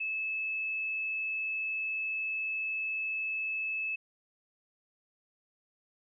sine tone, 2606 Hz, E7, 20 cents flat, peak -31 dBFS, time 0-3.96 s, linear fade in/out 10 ms, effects none

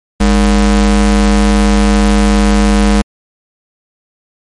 square ring-modulated tone, 128.6 Hz, C3, 30 cents flat, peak -4 dBFS, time 0.2-3.02 s, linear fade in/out 10 ms, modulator 77.3 Hz, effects MP3 48 kbps

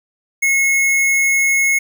square tone, 2176 Hz, C#7, 33 cents flat, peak -13 dBFS, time 0.42-1.79 s, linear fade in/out 10 ms, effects 8-bit

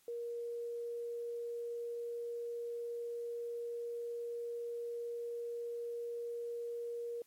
sine tone, 472.1 Hz, A#4, 22 cents sharp, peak -38 dBFS, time 0.08-7.22 s, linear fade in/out 2 ms, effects white hiss -69 dBFS RMS until 7.26 s + MP3 64 kbps

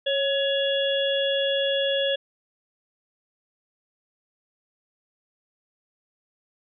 harmonic tone with a mistuned harmonic, 562 Hz, C#5, 24 cents sharp, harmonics 1 / 3 / 5 / 6, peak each -23 / -32 / -32 / -27 dBFS, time 0.06-2.16 s, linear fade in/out 10 ms, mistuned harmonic 1, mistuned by -37 cents, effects none

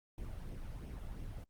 brown noise with flanger, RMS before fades -44 dBFS, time 0.18-1.44 s, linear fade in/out 2 ms, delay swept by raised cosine 0.33 to 1.53 ms, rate 2.9 Hz, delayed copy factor +0.5, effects Opus 32 kbps

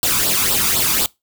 white noise with flanger, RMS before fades -17 dBFS, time 0.03-1.06 s, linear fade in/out 0 ms, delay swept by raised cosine 0.23 to 0.87 ms, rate 4 Hz, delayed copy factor +0.65, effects noise-tail reverb RT60 0.2 s tail -23 dB re dry

